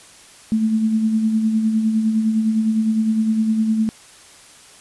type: tone with tremolo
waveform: sine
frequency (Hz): 220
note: A3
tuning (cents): 0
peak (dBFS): -13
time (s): 0.52-3.89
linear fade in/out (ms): 0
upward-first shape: sine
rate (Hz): 9.8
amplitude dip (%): 45
effects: white hiss -45 dBFS RMS until 4.8 s + resampled to 24000 Hz